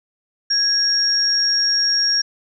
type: tone pair together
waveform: sine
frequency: 1661.2 / 5578 Hz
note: G#6 / F8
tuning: 0 / -3 cents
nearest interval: octave + major sixth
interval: 2097 cents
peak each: -26 / -15 dBFS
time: 0.5-2.22 s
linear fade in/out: 10 ms
effects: none